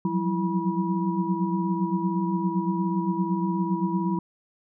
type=tone cluster; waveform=sine; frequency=174.7 / 184.2 / 192.1 / 331.2 / 970 Hz; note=F3 / F#3 / G3 / E4 / B5; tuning=+1 / -7 / -35 / +8 / -31 cents; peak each=-30 / -28 / -29 / -29 / -31 dBFS; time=0.05-4.19 s; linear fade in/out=2 ms; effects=none